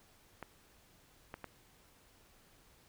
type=clicks; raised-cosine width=0.5 ms; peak=-28 dBFS; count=3; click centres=0.427 / 1.341 / 1.443 s; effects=pink hiss -65 dBFS RMS until 2.88 s